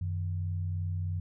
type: tone pair together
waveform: sine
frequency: 92.5 / 155.56 Hz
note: F#2 / D#3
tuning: 0 / 0 cents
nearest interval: major sixth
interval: 900 cents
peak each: -30 / -40 dBFS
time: 0.01-1.2 s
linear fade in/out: 5 ms
effects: none